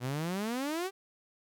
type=exponential sweep; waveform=sawtooth; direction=up; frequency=119.5 to 398.3 Hz; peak=-28 dBFS; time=0-0.91 s; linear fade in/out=50 ms; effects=none